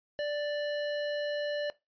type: tone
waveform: square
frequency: 587.3 Hz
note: D5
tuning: in tune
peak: -31 dBFS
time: 0.19-1.7 s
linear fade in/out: 0 ms
effects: noise-tail reverb RT60 0.2 s tail -19 dB re dry + resampled to 11025 Hz